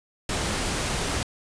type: noise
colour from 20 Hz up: pink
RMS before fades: -27 dBFS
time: 0.29-1.23 s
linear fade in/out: 2 ms
effects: resampled to 22050 Hz